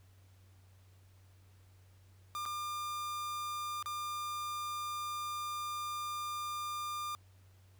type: tone with dropouts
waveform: 45% pulse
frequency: 1200 Hz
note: D6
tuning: 37 cents sharp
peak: -37 dBFS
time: 2.35-7.15 s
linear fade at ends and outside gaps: 0 ms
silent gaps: 2.454-2.46 / 3.826-3.859 s
effects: added 94 Hz sine -59 dBFS peak until 7.79 s + pink hiss -70 dBFS RMS until 7.79 s